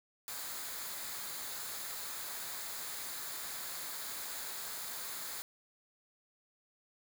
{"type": "noise with comb filter", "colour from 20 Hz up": "white", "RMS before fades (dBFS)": -42, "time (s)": [0.28, 5.42], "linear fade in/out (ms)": 0, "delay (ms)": 0.35, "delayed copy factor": -0.5, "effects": []}